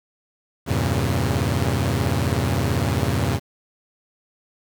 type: chord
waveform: sawtooth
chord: E diminished seventh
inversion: none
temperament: equal with one note detuned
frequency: 82.41 / 98 / 116.54 / 136.37 Hz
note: E2 / G2 / Bb2 / Db3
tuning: 0 / 0 / 0 / -28 cents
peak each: -21 dBFS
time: 0.66-3.4 s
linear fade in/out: 50 ms
effects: 7-bit